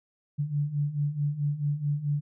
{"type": "beating tone pair", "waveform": "sine", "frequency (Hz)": [142.9, 147.5], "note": ["D3", "D3"], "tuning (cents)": [-47, 8], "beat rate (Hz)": 4.6, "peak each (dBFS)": [-31, -27], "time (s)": [0.38, 2.21], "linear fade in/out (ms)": 20, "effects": []}